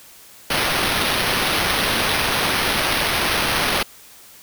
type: noise with sample-and-hold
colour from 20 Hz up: blue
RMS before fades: -20 dBFS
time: 0.5-3.83 s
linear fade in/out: 5 ms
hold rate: 7350 Hz
effects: white hiss -45 dBFS RMS until 4.42 s